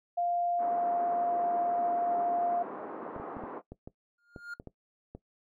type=tone; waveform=sine; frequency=698.5 Hz; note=F5; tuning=in tune; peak=-27 dBFS; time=0.17-2.63 s; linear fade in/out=10 ms
type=band-pass noise; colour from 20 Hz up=pink; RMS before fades=-41 dBFS; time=0.58-3.62 s; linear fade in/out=50 ms; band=260 to 1200 Hz; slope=24 dB/octave
type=clicks; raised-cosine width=2 ms; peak=-29 dBFS; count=10; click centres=3.163 / 3.199 / 3.368 / 3.437 / 3.72 / 3.875 / 4.362 / 4.599 / 4.673 / 5.15 s
type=tone with exponential growth; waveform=triangle; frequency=1414 Hz; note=F6; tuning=21 cents sharp; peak=-33 dBFS; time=4.18-4.54 s; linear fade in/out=5 ms; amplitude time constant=77 ms
effects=noise-tail reverb RT60 0.1 s tail -17 dB re dry